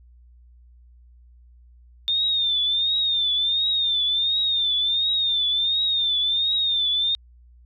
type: tone with vibrato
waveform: sine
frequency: 3622 Hz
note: A7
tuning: 49 cents sharp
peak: -19 dBFS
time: 2.08-7.15 s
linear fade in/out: 0 ms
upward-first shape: triangle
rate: 1.4 Hz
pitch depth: 98 cents each way
effects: added 60 Hz sine -48 dBFS peak until 7.65 s